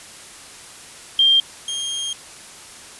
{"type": "tone pair in turn", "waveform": ["sine", "sawtooth"], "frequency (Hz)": [3186, 3219], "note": ["G7", "G7"], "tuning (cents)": [27, 45], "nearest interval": "unison", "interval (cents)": 18, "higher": "second", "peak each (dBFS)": [-11, -20], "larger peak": "first", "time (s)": [[1.19, 1.4], [1.68, 2.13]], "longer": "second", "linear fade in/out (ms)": 2, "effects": ["white hiss -40 dBFS RMS until 2.99 s", "resampled to 24000 Hz"]}